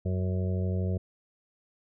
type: harmonic tone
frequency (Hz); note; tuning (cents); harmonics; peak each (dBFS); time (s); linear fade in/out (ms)
92.5; F#2; 0; 1 / 2 / 4 / 5 / 6 / 7; -27 / -33 / -39 / -41 / -43 / -44; 0.05-0.98; 10
effects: none